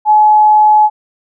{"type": "tone", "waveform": "sine", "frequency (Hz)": 851, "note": "G#5", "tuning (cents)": 42, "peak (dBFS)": -4, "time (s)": [0.05, 0.9], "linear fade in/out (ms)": 50, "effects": []}